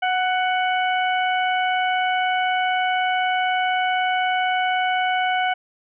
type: harmonic tone with a mistuned harmonic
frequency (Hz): 744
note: F#5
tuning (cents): +9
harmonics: 1 / 2 / 3 / 4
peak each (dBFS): -20 / -25 / -28 / -30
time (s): 0.02-5.54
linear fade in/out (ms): 10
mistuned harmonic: 1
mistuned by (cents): -16
effects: none